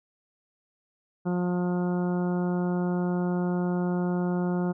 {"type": "harmonic tone", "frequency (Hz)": 178.2, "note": "F3", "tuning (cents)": 35, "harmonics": [1, 2, 3, 4, 5, 6, 7, 8], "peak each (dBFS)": [-25, -31, -38, -39, -41, -47, -46, -45], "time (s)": [1.25, 4.73], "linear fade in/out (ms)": 20, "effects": []}